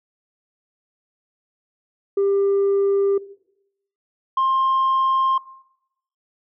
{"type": "tone pair in turn", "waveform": "sine", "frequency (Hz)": [396.8, 1059.3], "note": ["G4", "C6"], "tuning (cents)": [21, 21], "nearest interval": "octave + perfect fourth", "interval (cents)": 1700, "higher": "second", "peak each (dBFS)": -14, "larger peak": "neither", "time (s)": [[2.17, 3.18], [4.37, 5.38]], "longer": "neither", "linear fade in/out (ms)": 5, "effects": ["noise-tail reverb RT60 0.8 s tail -19 dB re dry", "tanh soft clip ceiling -14 dBFS"]}